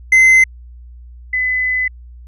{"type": "tone pair in turn", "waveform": ["triangle", "sine"], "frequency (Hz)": [2058, 2012], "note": ["C7", "B6"], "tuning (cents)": [-29, 32], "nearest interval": "unison", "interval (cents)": 39, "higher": "first", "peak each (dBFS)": [-4, -14], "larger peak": "first", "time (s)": [[0.12, 0.44], [1.33, 1.88]], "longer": "second", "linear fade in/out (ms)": 5, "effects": ["added 60 Hz sine -34 dBFS peak until 2.27 s", "resampled to 32000 Hz"]}